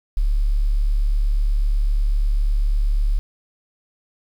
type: tone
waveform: sine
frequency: 35.94 Hz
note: D1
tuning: 37 cents flat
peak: -15 dBFS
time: 0.17-3.19 s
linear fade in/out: 0 ms
effects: 8-bit